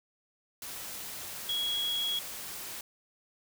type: tone in noise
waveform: sine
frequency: 3322 Hz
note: G#7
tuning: in tune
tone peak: -29 dBFS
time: 1.49-2.19 s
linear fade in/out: 2 ms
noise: white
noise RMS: -41 dBFS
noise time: 0.62-2.81 s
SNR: +9 dB
effects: none